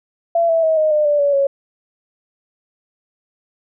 sine tone with pitch steps, 676 / 657.1 / 638.8 / 621 / 603.6 / 586.8 / 570.4 / 554.5 Hz, E5 / E5 / D#5 / D#5 / D5 / D5 / C#5 / C#5, +43 / -6 / +45 / -3 / +47 / -2 / +49 / 0 cents, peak -12 dBFS, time 0.35-1.47 s, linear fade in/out 5 ms, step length 140 ms, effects none

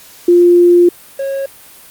sine / triangle tone pair in turn, 350 / 546.7 Hz, F4 / C#5, +4 / -24 cents, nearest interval minor sixth, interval 772 cents, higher second, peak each -4 / -14 dBFS, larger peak first, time 0.28-0.89 / 1.19-1.46 s, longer first, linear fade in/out 5 ms, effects white hiss -39 dBFS RMS until 1.9 s + Opus 48 kbps

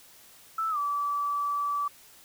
sine tone with pitch glide, 1318.5 to 1154.5 Hz, E6 to D6, 0 to -30 cents, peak -26 dBFS, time 0.58-1.88 s, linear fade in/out 5 ms, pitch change -230 cents, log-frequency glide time 0.7-0.78 s, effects white hiss -54 dBFS RMS until 2.24 s

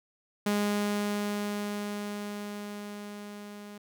sawtooth tone with level ramp, 206.1 Hz, G#3, 13 cents flat, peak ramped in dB -21 to -39 dBFS, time 0.46-3.78 s, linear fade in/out 5 ms, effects none

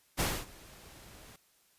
pink noise with ADSR envelope, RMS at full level -29 dBFS, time 0.17-1.36 s, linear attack 33 ms, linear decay 250 ms, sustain -24 dB, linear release 3 ms, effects white hiss -68 dBFS RMS until 1.78 s + resampled to 32000 Hz

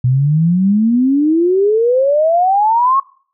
sine exponential sweep, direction up, 122.5 to 1108.7 Hz, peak -9 dBFS, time 0.04-3 s, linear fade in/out 5 ms, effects noise-tail reverb RT60 0.5 s tail -23 dB re dry

